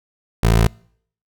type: tone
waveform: 20% pulse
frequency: 56.1 Hz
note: A1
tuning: 34 cents sharp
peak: -7 dBFS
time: 0.43-0.67 s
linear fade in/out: 5 ms
effects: noise-tail reverb RT60 0.6 s tail -26 dB re dry